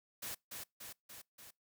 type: noise with echo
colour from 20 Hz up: white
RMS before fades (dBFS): -43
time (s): 0.22-0.35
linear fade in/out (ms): 10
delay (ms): 290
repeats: 4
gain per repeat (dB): -3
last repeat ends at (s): 1.51
effects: noise-tail reverb RT60 0.2 s tail -26 dB re dry